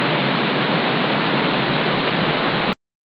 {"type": "band-pass noise", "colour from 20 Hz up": "pink", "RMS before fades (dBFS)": -18, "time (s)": [0, 2.73], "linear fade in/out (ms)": 0, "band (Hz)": [130, 4200], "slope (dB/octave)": 96, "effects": ["Opus 32 kbps"]}